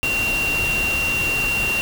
sine tone in noise, 2755 Hz, F7, 24 cents flat, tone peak -19 dBFS, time 0.03-1.81 s, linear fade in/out 0 ms, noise pink, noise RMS -27 dBFS, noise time 0.03-1.81 s, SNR +5 dB, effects none

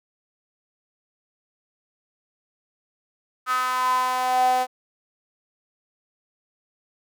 sawtooth tone with high-pass filter sweep, 254.1 Hz, B3, 49 cents sharp, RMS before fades -22 dBFS, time 3.46-4.67 s, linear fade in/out 50 ms, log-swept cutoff 1300 to 670 Hz, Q 8.3, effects none

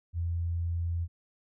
sine tone, 85 Hz, F2, 46 cents flat, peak -28 dBFS, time 0.13-1.08 s, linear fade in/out 50 ms, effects none

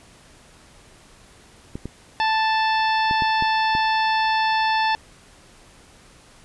clicks, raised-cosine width 3 ms, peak -17 dBFS, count 6, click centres 1.755 / 1.856 / 3.111 / 3.222 / 3.424 / 3.751 s
harmonic tone, 880 Hz, A5, in tune, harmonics 1 / 2 / 3 / 4 / 5 / 6, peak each -19 / -25 / -29 / -31 / -33 / -35 dBFS, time 2.2-4.95 s, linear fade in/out 0 ms
effects pink hiss -50 dBFS RMS until 6.44 s + resampled to 24000 Hz

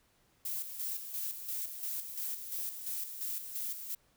violet noise with tremolo, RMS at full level -37 dBFS, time 0.45-3.95 s, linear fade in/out 5 ms, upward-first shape square, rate 2.9 Hz, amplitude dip 55%, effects pink hiss -70 dBFS RMS until 4.16 s

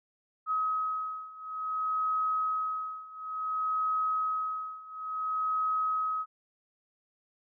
sine beating tone pair, 1271 / 1271.57 Hz, D#6 / D#6, +36 / +37 cents, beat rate 0.57 Hz, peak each -33 / -31 dBFS, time 0.46-6.26 s, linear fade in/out 50 ms, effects none

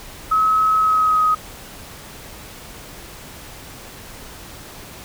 sine tone with pitch glide, 1283 to 1257.3 Hz, E6 to D#6, -47 to +18 cents, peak -13 dBFS, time 0.31-1.35 s, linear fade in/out 10 ms, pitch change -35 cents, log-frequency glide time 0.79-1.23 s, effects pink hiss -38 dBFS RMS until 5.04 s

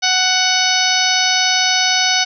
harmonic tone, 743 Hz, F#5, 7 cents sharp, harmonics 1 / 2 / 3 / 4 / 5 / 6 / 7 / 8, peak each -21 / -21 / -21 / -21 / -21 / -21 / -21 / -21 dBFS, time 0.02-2.25 s, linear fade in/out 20 ms, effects none

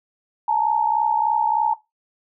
sine tone pair together, 855.7 / 919 Hz, A5 / A#5, -48 / -25 cents, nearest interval minor second, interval 123 cents, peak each -20 dBFS, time 0.48-1.74 s, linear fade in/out 5 ms, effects noise-tail reverb RT60 0.2 s tail -18 dB re dry

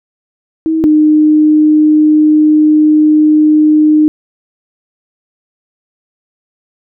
sine tone pair in turn, 320 / 305.7 Hz, D#4 / D#4, +49 / -30 cents, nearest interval minor second, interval 79 cents, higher first, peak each -9 / -4 dBFS, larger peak second, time 0.66-0.84 / 0.84-4.08 s, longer second, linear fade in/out 0 ms, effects none

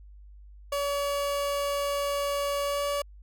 30% pulse tone with pitch glide, 568 to 572.3 Hz, C#5 to D5, +42 to -45 cents, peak -24 dBFS, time 0.72-3.02 s, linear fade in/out 5 ms, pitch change +13 cents, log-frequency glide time 2.64-2.84 s, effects added 50 Hz sine -46 dBFS peak until 3.22 s

